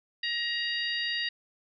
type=harmonic tone; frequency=944 Hz; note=A#5; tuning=22 cents sharp; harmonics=2 / 3 / 4 / 5; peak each=-32 / -34 / -35 / -36 dBFS; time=0.23-1.29 s; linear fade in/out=5 ms; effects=none